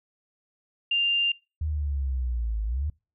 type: tone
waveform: sine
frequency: 2794 Hz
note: F7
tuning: in tune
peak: -21 dBFS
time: 0.91-1.32 s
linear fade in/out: 5 ms
type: linear two-way sweep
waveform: sine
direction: down then up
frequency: 78.7 to 51.91 to 78.7 Hz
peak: -25 dBFS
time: 1.61-2.9 s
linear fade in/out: 5 ms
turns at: 2.64 s
effects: noise-tail reverb RT60 0.3 s tail -25 dB re dry